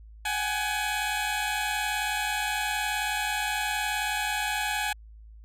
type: tone cluster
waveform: 15% pulse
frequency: 750 / 802 / 841 Hz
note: F#5 / G5 / G#5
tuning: +23 / +39 / +22 cents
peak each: -27 / -30 / -22 dBFS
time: 0.25-4.93 s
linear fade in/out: 5 ms
effects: added 54 Hz sine -45 dBFS peak until 5.44 s + resampled to 32000 Hz